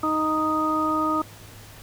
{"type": "harmonic tone", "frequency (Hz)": 311.1, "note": "D#4", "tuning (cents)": 0, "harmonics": [1, 2, 3, 4], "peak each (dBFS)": [-25, -31, -31, -23], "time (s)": [0.03, 1.22], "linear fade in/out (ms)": 5, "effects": ["added 104 Hz sine -47 dBFS peak until 1.82 s", "pink hiss -46 dBFS RMS until 1.82 s"]}